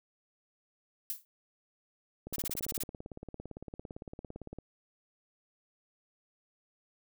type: noise with exponential decay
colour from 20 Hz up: violet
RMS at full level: -32 dBFS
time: 1.1-1.25 s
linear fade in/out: 0 ms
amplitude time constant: 31 ms
type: click train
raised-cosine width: 2 ms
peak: -29 dBFS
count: 42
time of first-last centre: 2.27-4.586 s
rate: 17.7 Hz
type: noise bursts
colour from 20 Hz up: blue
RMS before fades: -35 dBFS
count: 9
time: 2.33-2.833 s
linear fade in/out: 5 ms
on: 31 ms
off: 28 ms
effects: none